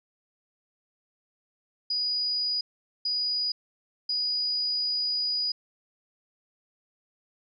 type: tone bursts at uneven times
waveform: sine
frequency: 4920 Hz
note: D#8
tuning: 20 cents flat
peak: -25 dBFS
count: 3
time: 1.9-2.61 / 3.05-3.52 / 4.09-5.52 s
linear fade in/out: 5 ms
effects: none